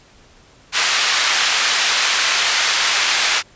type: band-pass noise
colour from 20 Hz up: pink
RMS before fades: -17 dBFS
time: 0.72-3.43 s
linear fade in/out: 50 ms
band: 1500 to 6400 Hz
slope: 12 dB/octave
effects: pink hiss -49 dBFS RMS until 3.55 s + resampled to 16000 Hz